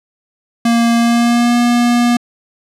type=tone with pitch glide; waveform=square; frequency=233.3 to 239.9 Hz; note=A#3 to A#3; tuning=+2 to +50 cents; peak=-10 dBFS; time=0.65-2.17 s; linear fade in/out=5 ms; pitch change=+48 cents; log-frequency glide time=0.97-1.56 s; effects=low-pass 10000 Hz 12 dB/octave